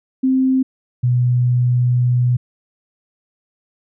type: tone pair in turn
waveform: sine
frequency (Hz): 261.6 / 123.46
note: C4 / B2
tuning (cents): 0 / 0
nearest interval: octave + minor second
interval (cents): 1300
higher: first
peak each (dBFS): -12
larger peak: neither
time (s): 0.23-0.63 / 1.03-2.37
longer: second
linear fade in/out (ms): 10
effects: none